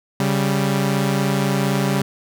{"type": "tone pair together", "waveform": "sawtooth", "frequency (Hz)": [138.59, 195.83], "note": ["C#3", "G3"], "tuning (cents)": [0, -1], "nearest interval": "tritone", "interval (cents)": 599, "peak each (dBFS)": -16, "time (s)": [0.2, 2.02], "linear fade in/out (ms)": 2, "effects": []}